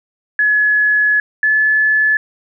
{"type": "tone pair in turn", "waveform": "sine", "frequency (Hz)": [1698, 1725.7], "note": ["G#6", "A6"], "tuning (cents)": [38, -34], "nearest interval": "unison", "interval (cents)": 28, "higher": "second", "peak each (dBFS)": -10, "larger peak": "neither", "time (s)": [[0.39, 1.2], [1.43, 2.17]], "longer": "first", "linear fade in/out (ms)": 2, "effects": []}